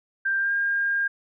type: tone with pitch glide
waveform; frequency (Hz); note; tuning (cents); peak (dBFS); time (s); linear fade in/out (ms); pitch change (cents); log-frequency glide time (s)
sine; 1582 to 1610.6; G6 to G6; +15 to +46; -21; 0.25-1.08; 10; +31; 0.38-0.52
effects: none